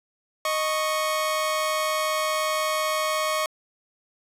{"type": "tone pair together", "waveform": "sawtooth", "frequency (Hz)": [621, 1104.6], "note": ["D#5", "C#6"], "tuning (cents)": [-3, -6], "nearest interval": "minor seventh", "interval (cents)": 997, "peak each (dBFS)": -22, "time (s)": [0.45, 3.46], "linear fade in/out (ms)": 2, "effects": ["resampled to 32000 Hz"]}